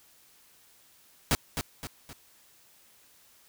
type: noise with echo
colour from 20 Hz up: pink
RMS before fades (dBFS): -24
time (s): 1.31-1.35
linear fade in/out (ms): 0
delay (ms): 260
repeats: 3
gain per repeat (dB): -7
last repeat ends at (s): 2.13
effects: white hiss -60 dBFS RMS until 3.48 s